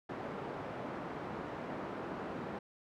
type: band-pass noise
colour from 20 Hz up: pink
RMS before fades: -42 dBFS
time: 0.09-2.59 s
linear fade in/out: 5 ms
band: 190 to 1200 Hz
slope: 12 dB/octave
effects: none